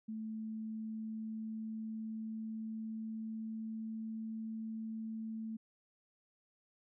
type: tone with pitch glide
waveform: sine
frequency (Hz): 219.3 to 221.7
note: A3 to A3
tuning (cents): -6 to +13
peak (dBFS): -39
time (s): 0.08-5.57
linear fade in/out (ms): 10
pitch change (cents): +19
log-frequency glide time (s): 0.19-4.39
effects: none